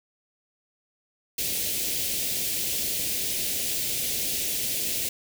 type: band-stop noise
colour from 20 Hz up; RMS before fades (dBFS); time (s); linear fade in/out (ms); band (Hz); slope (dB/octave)
white; -28; 1.38-5.09; 5; 570 to 2300; 24
effects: none